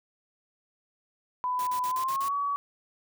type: tone with pitch glide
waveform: sine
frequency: 999 to 1134.4 Hz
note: B5 to C#6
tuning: +20 to +40 cents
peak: -26 dBFS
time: 1.44-2.56 s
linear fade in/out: 0 ms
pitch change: +220 cents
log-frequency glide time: 1.87-2.34 s
type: noise bursts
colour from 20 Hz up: white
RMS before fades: -41 dBFS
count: 6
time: 1.59-2.285 s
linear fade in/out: 2 ms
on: 80 ms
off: 43 ms
effects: none